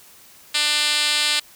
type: tone with band-pass filter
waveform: 5% pulse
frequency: 297.6 Hz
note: D4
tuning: 23 cents sharp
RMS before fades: -20 dBFS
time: 0.54-1.4 s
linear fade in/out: 10 ms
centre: 5100 Hz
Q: 1.7
effects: white hiss -48 dBFS RMS until 1.55 s